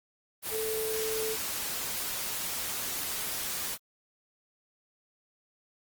sine tone in noise, 440 Hz, A4, in tune, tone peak -31 dBFS, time 0.5-1.37 s, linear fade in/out 50 ms, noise white, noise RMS -34 dBFS, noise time 0.42-3.78 s, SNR 0 dB, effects Opus 24 kbps

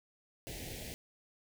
pink band-stop noise, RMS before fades -44 dBFS, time 0.47-0.94 s, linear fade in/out 0 ms, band 770 to 1800 Hz, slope 48 dB/octave, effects none

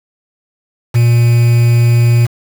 triangle tone with quantisation, 118.6 Hz, A#2, 30 cents sharp, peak -4 dBFS, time 0.94-2.27 s, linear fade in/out 20 ms, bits 4, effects none

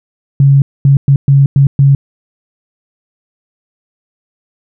sine tone bursts at uneven times, 138.59 Hz, C#3, in tune, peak -3 dBFS, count 6, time 0.4-0.62 / 0.85-0.97 / 1.08-1.16 / 1.28-1.46 / 1.56-1.67 / 1.79-1.95 s, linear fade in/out 2 ms, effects none

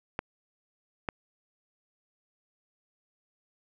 clicks, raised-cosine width 0.5 ms, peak -15 dBFS, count 2, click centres 0.191 / 1.088 s, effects none

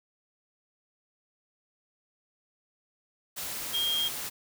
sine tone in noise, 3229 Hz, G#7, 49 cents flat, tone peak -26 dBFS, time 3.73-4.09 s, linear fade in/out 20 ms, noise white, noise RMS -36 dBFS, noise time 3.36-4.3 s, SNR +7 dB, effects none

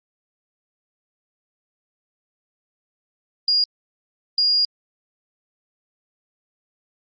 sine tone bursts at uneven times, 4845 Hz, D#8, 47 cents flat, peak -15 dBFS, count 2, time 3.48-3.64 / 4.38-4.65 s, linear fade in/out 2 ms, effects Opus 48 kbps

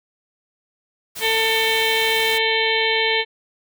white noise, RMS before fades -31 dBFS, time 1.15-2.39 s, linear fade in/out 20 ms
harmonic tone, 446.6 Hz, A4, 26 cents sharp, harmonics 1 / 2 / 4 / 5 / 6 / 7 / 8 / 9, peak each -23 / -26 / -25 / -22 / -31 / -24 / -28 / -28 dBFS, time 1.2-3.25 s, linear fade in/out 50 ms
effects none

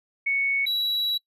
sine / triangle tone pair in turn, 2217 / 3907 Hz, C#7 / B7, 0 / -19 cents, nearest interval minor seventh, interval 981 cents, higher second, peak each -21 dBFS, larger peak neither, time 0.26-0.66 / 0.66-1.18 s, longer second, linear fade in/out 10 ms, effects noise-tail reverb RT60 0.1 s tail -21 dB re dry + resampled to 32000 Hz

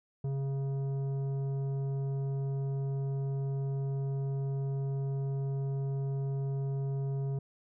sine tone with tanh clipping, 137 Hz, C#3, 20 cents flat, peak -32 dBFS, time 0.24-7.39 s, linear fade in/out 5 ms, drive 10 dB, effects none

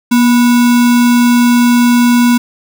sine tone with sample-and-hold, 240.2 Hz, B3, 48 cents flat, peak -5 dBFS, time 0.11-2.38 s, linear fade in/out 10 ms, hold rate 1225 Hz, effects none

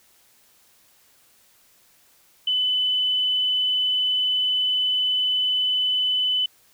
sine tone, 3008 Hz, F#7, 28 cents sharp, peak -19 dBFS, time 2.47-6.46 s, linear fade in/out 5 ms, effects white hiss -58 dBFS RMS until 6.73 s

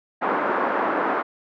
white band-pass noise, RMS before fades -23 dBFS, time 0.21-1.23 s, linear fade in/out 20 ms, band 240 to 1400 Hz, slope 24 dB/octave, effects none

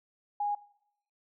sine tone, 823 Hz, G#5, 16 cents flat, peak -28 dBFS, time 0.4-0.55 s, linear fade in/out 5 ms, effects noise-tail reverb RT60 0.8 s tail -21 dB re dry

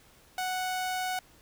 sawtooth tone, 740 Hz, F#5, in tune, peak -26 dBFS, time 0.38-1.19 s, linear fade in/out 2 ms, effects pink hiss -59 dBFS RMS until 1.41 s

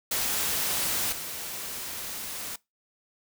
white noise with level steps, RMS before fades -28 / -36 dBFS, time 0.11-2.56 s, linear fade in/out 5 ms, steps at 1.12 s, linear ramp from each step 5 ms, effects noise-tail reverb RT60 0.2 s tail -22 dB re dry

